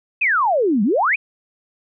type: exponential two-way sweep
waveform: sine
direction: down then up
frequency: 2637 to 190.4 to 2637 Hz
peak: -14 dBFS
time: 0.21-1.16 s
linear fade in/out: 10 ms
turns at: 0.83 s
effects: none